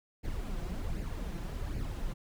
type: noise with flanger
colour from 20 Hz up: brown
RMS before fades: -36 dBFS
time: 0.23-2.14 s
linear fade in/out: 20 ms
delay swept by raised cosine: 0.42 to 5.92 ms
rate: 1.3 Hz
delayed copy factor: +0.6
effects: none